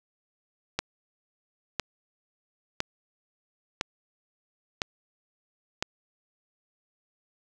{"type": "click train", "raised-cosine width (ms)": 0.2, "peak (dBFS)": -9, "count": 6, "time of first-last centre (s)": [0.79, 5.825], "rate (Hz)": 0.993, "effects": []}